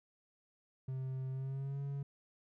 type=tone with pitch glide; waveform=triangle; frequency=131.3 to 139.91 Hz; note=C3 to C#3; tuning=+6 to +16 cents; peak=-35 dBFS; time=0.88-2.03 s; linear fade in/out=5 ms; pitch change=+110 cents; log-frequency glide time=1.3-1.81 s; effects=none